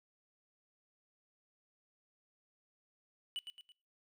triangle tone with echo, 2960 Hz, F#7, in tune, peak -35 dBFS, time 3.36-3.39 s, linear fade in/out 0 ms, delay 110 ms, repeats 3, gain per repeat -7 dB, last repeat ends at 3.72 s, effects noise-tail reverb RT60 0.5 s tail -24 dB re dry

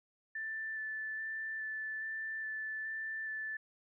sine tone with vibrato, 1760 Hz, A6, in tune, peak -37 dBFS, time 0.35-3.57 s, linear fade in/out 5 ms, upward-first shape square, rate 1.2 Hz, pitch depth 9 cents each way, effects none

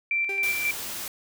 sine tone with tremolo, 2349 Hz, D7, in tune, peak -22 dBFS, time 0.11-0.71 s, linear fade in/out 2 ms, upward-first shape square, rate 3.7 Hz, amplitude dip 40%
35% pulse tone with exponential decay, 393.4 Hz, G4, 6 cents sharp, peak -31 dBFS, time 0.29-0.75 s, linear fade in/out 2 ms, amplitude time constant 100 ms
white noise, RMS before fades -34 dBFS, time 0.43-1.08 s, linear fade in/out 2 ms
effects none

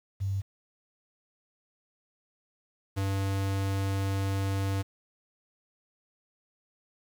sine / square tone pair in turn, 97.6 / 97.6 Hz, G2 / G2, -7 / -7 cents, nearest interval unison, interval 0 cents, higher neither, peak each -27 / -28 dBFS, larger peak first, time 0.2-0.42 / 2.96-4.83 s, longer second, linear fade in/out 20 ms, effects 9-bit

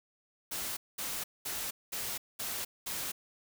white noise bursts, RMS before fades -37 dBFS, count 6, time 0.51-3.12 s, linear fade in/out 10 ms, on 260 ms, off 210 ms, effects none

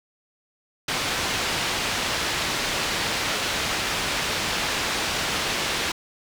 white low-pass noise, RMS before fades -26 dBFS, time 0.88-5.92 s, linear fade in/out 5 ms, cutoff 4100 Hz, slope 12 dB/octave, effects none

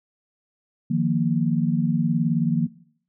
sine chord, Eb suspended second, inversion none, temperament equal, 155.56 / 174.61 / 233.1 Hz, Eb3 / F3 / Bb3, 0 / 0 / 0 cents, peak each -23 dBFS, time 0.9-2.67 s, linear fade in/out 10 ms, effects noise-tail reverb RT60 0.6 s tail -19 dB re dry

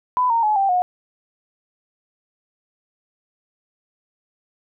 sine tone with pitch steps, 1000 / 922.3 / 850.7 / 784.6 / 723.6 Hz, B5 / A#5 / G#5 / G5 / F#5, +21 / -19 / +41 / +1 / -39 cents, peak -15 dBFS, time 0.17-0.82 s, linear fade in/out 0 ms, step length 130 ms, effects none

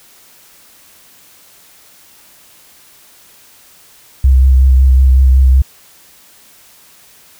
sine tone with vibrato, 65.4 Hz, C2, in tune, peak -4 dBFS, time 4.24-5.62 s, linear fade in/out 5 ms, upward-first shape sine, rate 5.4 Hz, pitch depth 26 cents each way, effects white hiss -44 dBFS RMS until 7.39 s

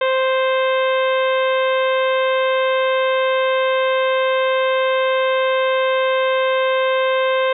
harmonic tone, 523.3 Hz, C5, in tune, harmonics 1 / 2 / 3 / 4 / 5 / 6 / 7, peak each -16 / -22 / -26 / -28 / -30 / -32 / -33 dBFS, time 0.01-7.53 s, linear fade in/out 5 ms, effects none

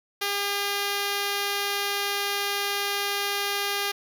5% pulse tone, 403.3 Hz, G4, 49 cents sharp, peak -14 dBFS, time 0.21-3.92 s, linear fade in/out 10 ms, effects none

